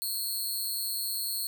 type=tone with amplitude modulation; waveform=10% pulse; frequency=4306 Hz; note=C8; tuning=49 cents sharp; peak=-20 dBFS; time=0.02-1.47 s; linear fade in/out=0 ms; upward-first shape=sine; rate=204 Hz; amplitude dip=75%; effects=none